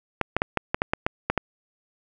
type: clicks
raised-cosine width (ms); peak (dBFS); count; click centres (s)
0.5; -6; 10; 0.213 / 0.366 / 0.419 / 0.573 / 0.745 / 0.819 / 0.935 / 1.065 / 1.3 / 1.377
effects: none